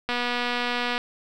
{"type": "click train", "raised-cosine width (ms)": 0.3, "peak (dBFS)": -11, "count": 217, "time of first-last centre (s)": [0.09, 0.979], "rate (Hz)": 243, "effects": ["8-bit"]}